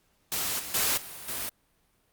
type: noise with level steps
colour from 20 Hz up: white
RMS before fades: -30 / -38 / -26 / -42 / -33 dBFS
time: 0.32-1.49 s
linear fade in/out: 0 ms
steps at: 0.59 / 0.74 / 0.97 / 1.28 s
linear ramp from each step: 5 ms
effects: pink hiss -69 dBFS RMS until 2.12 s + Opus 48 kbps